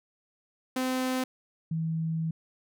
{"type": "tone pair in turn", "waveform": ["sawtooth", "sine"], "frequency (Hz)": [257.3, 161.85], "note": ["C4", "E3"], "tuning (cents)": [-29, -31], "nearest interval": "minor sixth", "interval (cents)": 802, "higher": "first", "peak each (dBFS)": [-23, -27], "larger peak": "first", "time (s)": [[0.76, 1.24], [1.71, 2.31]], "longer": "second", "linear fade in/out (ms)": 5, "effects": []}